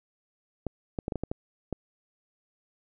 clicks, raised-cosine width 2 ms, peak -17 dBFS, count 8, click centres 0.667 / 0.988 / 1.081 / 1.122 / 1.157 / 1.236 / 1.315 / 1.727 s, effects none

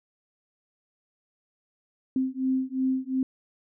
sine beating tone pair, 260 / 262.8 Hz, C4 / C4, -11 / +8 cents, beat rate 2.8 Hz, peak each -27 dBFS, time 2.16-3.23 s, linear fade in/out 2 ms, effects none

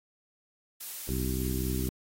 blue noise, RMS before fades -39 dBFS, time 0.8-1.89 s, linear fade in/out 10 ms
harmonic tone, 64 Hz, C2, 38 cents flat, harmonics 1 / 2 / 3 / 4 / 5 / 6, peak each -32 / -35 / -37 / -38 / -39 / -40 dBFS, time 1.09-1.89 s, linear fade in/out 0 ms
effects AAC 48 kbps

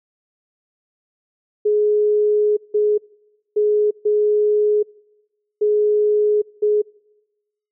sine tone bursts at uneven times, 420 Hz, G#4, 19 cents sharp, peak -13 dBFS, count 6, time 1.65-2.57 / 2.74-2.98 / 3.56-3.91 / 4.05-4.83 / 5.61-6.42 / 6.62-6.82 s, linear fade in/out 10 ms, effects noise-tail reverb RT60 1.0 s tail -25 dB re dry

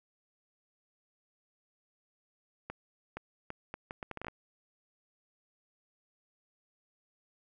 accelerating click train, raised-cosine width 0.5 ms, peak -24 dBFS, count 12, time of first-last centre 2.7-4.283 s, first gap 470 ms, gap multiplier 0.71, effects none

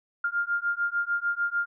sine beating tone pair, 1400 / 1406.7 Hz, F6 / F6, +4 / +12 cents, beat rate 6.7 Hz, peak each -28 dBFS, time 0.24-1.66 s, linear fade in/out 5 ms, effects none

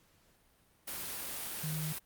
sine tone in noise, 155.56 Hz, D#3, in tune, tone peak -35 dBFS, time 1.63-1.93 s, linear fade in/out 10 ms, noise white, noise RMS -40 dBFS, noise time 0.87-1.99 s, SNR +2 dB, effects pink hiss -68 dBFS RMS until 2.05 s + Opus 48 kbps

